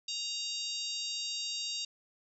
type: harmonic tone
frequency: 934 Hz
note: A#5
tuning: 3 cents sharp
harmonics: 3 / 4 / 5 / 6 / 7 / 8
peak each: -42 / -39 / -39 / -45 / -46 / -45 dBFS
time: 0.08-1.85 s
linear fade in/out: 5 ms
effects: none